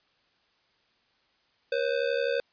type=ring-modulated tone; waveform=square; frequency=513 Hz; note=C5; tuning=34 cents flat; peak=-23 dBFS; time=1.72-2.4 s; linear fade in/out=0 ms; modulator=35.9 Hz; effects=white hiss -68 dBFS RMS until 2.52 s + resampled to 11025 Hz